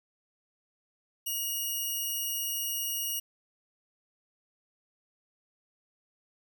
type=tone; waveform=5% pulse; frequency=2877 Hz; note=F#7; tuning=49 cents flat; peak=-22 dBFS; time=1.26-3.2 s; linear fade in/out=10 ms; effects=none